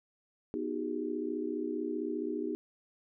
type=chord; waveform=sine; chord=G# minor seventh; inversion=first; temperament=equal with one note detuned; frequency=246.9 / 311.1 / 370 / 405.1 Hz; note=B3 / D#4 / F#4 / G#4; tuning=0 / 0 / 0 / -43 cents; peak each=-39 / -36 / -39 / -38 dBFS; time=0.54-2.55 s; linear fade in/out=0 ms; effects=none